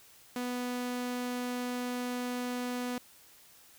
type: tone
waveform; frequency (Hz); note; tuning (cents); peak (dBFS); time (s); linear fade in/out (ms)
sawtooth; 246.9; B3; 0; -29; 0.36-2.98; 2
effects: white hiss -58 dBFS RMS until 3.78 s